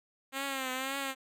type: tone with vibrato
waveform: 5% pulse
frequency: 266.3 Hz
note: C4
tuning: 31 cents sharp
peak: -22 dBFS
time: 0.32-1.15 s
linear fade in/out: 50 ms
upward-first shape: triangle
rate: 1.9 Hz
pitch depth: 78 cents each way
effects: none